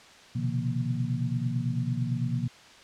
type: tone cluster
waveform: sine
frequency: 122.1 / 131.1 / 150.8 / 172.3 / 235 Hz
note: B2 / C3 / D3 / F3 / A#3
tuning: -19 / +4 / +46 / -23 / +14 cents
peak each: -30 / -31 / -36 / -35 / -34 dBFS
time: 0.35-2.48 s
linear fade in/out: 10 ms
effects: white hiss -51 dBFS RMS until 2.83 s + low-pass 5000 Hz 12 dB/octave